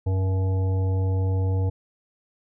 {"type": "harmonic tone with a mistuned harmonic", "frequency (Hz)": 94.7, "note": "F#2", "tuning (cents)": 41, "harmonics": [1, 3, 5, 7, 9], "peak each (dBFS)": [-20, -36, -34, -43, -42], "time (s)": [0.06, 1.7], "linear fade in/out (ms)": 10, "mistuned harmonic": 3, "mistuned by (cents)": -23, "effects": []}